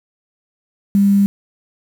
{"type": "tone with quantisation", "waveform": "sine", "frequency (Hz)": 199.7, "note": "G3", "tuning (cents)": 32, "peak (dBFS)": -9, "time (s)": [0.95, 1.26], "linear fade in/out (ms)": 0, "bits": 6, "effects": []}